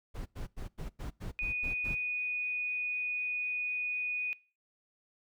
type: noise bursts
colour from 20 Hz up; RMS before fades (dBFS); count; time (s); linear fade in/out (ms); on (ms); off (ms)
brown; -39; 9; 0.14-1.956; 20; 120; 92
type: tone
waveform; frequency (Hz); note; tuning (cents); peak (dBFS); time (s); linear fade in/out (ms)
sine; 2476; D#7; -9; -32; 1.39-4.33; 0
effects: noise-tail reverb RT60 0.4 s tail -24 dB re dry